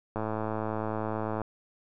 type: click train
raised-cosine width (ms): 1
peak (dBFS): -18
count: 138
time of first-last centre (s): 0.16-1.417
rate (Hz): 109
effects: none